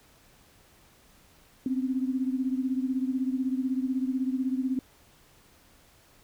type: beating tone pair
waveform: sine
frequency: 256.4 / 272.4 Hz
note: C4 / C#4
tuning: -35 / -30 cents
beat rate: 16 Hz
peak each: -27 / -31 dBFS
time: 1.66-4.79 s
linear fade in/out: 2 ms
effects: pink hiss -59 dBFS RMS until 6.23 s